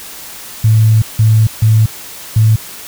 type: tone bursts at uneven times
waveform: sine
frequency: 110 Hz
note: A2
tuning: in tune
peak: -5 dBFS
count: 4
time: 0.64-1.02 / 1.19-1.47 / 1.62-1.86 / 2.36-2.56 s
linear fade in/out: 5 ms
effects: white hiss -30 dBFS RMS until 2.87 s